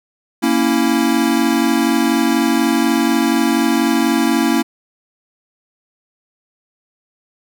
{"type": "chord", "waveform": "square", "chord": "A# diminished", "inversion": "none", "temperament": "equal", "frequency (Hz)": [233.1, 277.2, 329.6], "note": ["A#3", "C#4", "E4"], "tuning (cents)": [0, 0, 0], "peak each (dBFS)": -18, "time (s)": [0.42, 4.63], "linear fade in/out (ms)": 20, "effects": []}